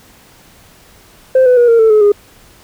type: tone with pitch steps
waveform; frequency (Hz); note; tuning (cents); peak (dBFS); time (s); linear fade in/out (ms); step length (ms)
sine; 520 / 500 / 480.7 / 462.2 / 444.4 / 427.3 / 410.8; C5 / B4 / B4 / A#4 / A4 / G#4 / G#4; -11 / +21 / -47 / -15 / +17 / +49 / -19; -3; 1.35-2.12; 5; 110
effects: tanh soft clip ceiling -3 dBFS + pink hiss -44 dBFS RMS until 2.63 s